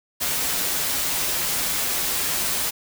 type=noise with comb filter; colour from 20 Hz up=white; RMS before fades=-24 dBFS; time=0.2-2.71 s; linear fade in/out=20 ms; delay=9.2 ms; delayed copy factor=-0.5; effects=none